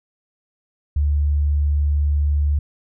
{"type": "tone", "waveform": "sine", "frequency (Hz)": 73, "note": "D2", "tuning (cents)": -10, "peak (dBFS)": -15, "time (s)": [0.96, 2.59], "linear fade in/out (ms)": 5, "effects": []}